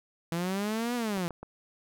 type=linear two-way sweep; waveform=sawtooth; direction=up then down; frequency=164.3 to 247 to 165.4 Hz; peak=-25 dBFS; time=0.32-1.28 s; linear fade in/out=0 ms; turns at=0.95 s
type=clicks; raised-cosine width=1 ms; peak=-27 dBFS; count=3; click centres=1.174 / 1.307 / 1.43 s
effects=none